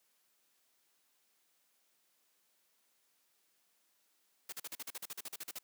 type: noise bursts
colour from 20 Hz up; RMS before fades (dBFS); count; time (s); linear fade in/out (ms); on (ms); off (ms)
white; -43; 15; 4.49-5.588; 5; 34; 42
effects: white hiss -75 dBFS RMS until 5.63 s + high-pass 200 Hz 12 dB/octave